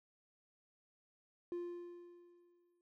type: tone with exponential decay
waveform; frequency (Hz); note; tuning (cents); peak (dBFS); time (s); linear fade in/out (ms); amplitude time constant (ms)
triangle; 349.2; F4; 0; -35; 1.52-2.81; 1; 280
effects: tanh soft clip ceiling -32 dBFS